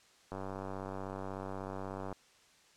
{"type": "click train", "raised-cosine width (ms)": 1, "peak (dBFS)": -27, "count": 175, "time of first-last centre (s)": [0.32, 2.127], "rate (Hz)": 96.3, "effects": ["white hiss -64 dBFS RMS until 2.76 s", "low-pass 7000 Hz 12 dB/octave"]}